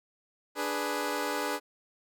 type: chord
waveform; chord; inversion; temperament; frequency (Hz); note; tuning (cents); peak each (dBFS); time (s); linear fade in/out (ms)
15% pulse; G# diminished; second; equal; 293.7 / 415.3 / 493.9; D4 / G#4 / B4; 0 / 0 / 0; -28; 0.55-1.6; 50
effects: none